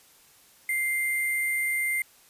sine tone with sample-and-hold, 2093 Hz, C7, in tune, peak -24 dBFS, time 0.69-2.02 s, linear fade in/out 2 ms, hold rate 11025 Hz, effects white hiss -57 dBFS RMS until 2.29 s + resampled to 32000 Hz

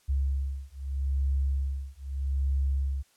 sine beating tone pair, 67.9 / 68.7 Hz, C#2 / C#2, -35 / -15 cents, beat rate 0.8 Hz, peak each -29 / -29 dBFS, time 0.08-3.03 s, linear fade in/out 20 ms, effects white hiss -65 dBFS RMS until 3.16 s + low-pass 11000 Hz 12 dB/octave

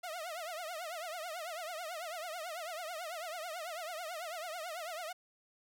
sawtooth tone with vibrato, 670 Hz, E5, 28 cents sharp, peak -36 dBFS, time 0.03-5.13 s, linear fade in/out 10 ms, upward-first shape triangle, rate 9.1 Hz, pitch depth 190 cents each way, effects none

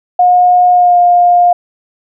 sine tone with pitch glide, 719 to 706.6 Hz, F#5 to F5, -50 to +20 cents, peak -4 dBFS, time 0.19-1.53 s, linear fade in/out 5 ms, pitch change -30 cents, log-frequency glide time 0.71-0.98 s, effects none

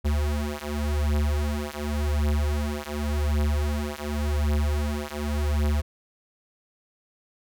square beating tone pair, 73.42 / 74.31 Hz, D2 / D2, 0 / +21 cents, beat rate 0.89 Hz, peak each -27 dBFS, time 0.04-5.82 s, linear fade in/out 20 ms, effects none

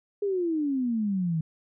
sine exponential sweep, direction down, 415.2 to 155.56 Hz, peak -24 dBFS, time 0.22-1.41 s, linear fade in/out 5 ms, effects none

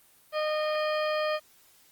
harmonic tone with a mistuned harmonic, 613 Hz, D#5, 26 cents flat, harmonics 1 / 2 / 3 / 4 / 5 / 7 / 8, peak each -27 / -33 / -37 / -39 / -41 / -44 / -45 dBFS, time 0.32-1.4 s, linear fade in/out 50 ms, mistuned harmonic 5, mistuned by +59 cents, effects white hiss -60 dBFS RMS until 1.91 s + Opus 24 kbps

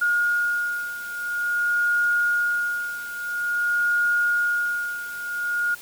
sine beating tone pair, 1429 / 1429.49 Hz, F6 / F6, +39 / +40 cents, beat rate 0.49 Hz, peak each -22 / -26 dBFS, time 0.01-5.75 s, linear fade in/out 10 ms, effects white hiss -43 dBFS RMS until 5.81 s

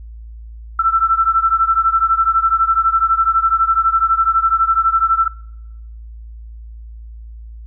sine beating tone pair, 1330 / 1342 Hz, E6 / E6, +15 / +31 cents, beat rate 12 Hz, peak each -14 / -16 dBFS, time 0.79-5.28 s, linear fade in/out 5 ms, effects noise-tail reverb RT60 0.9 s tail -24 dB re dry + added 56 Hz sine -31 dBFS peak until 7.66 s

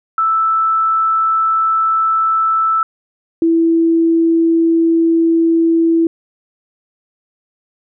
sine tone pair in turn, 1318.5 / 330.4 Hz, E6 / E4, 0 / +4 cents, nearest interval 2 octaves, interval 2396 cents, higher first, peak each -11 / -9 dBFS, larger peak second, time 0.18-2.83 / 3.42-6.07 s, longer neither, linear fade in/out 2 ms, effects none

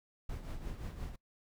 brown noise with tremolo, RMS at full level -39 dBFS, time 0.29-1.16 s, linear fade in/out 5 ms, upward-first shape triangle, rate 5.7 Hz, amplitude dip 65%, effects noise-tail reverb RT60 0.1 s tail -24 dB re dry

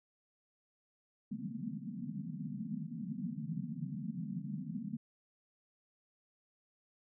white band-pass noise, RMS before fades -41 dBFS, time 1.31-4.97 s, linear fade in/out 5 ms, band 140 to 250 Hz, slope 96 dB/octave, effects none

